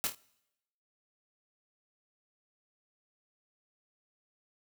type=noise with echo; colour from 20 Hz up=white; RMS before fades=-31 dBFS; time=0.04-0.07 s; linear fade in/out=0 ms; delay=26 ms; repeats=3; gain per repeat=-7 dB; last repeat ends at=0.148 s; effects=noise-tail reverb RT60 0.9 s tail -23 dB re dry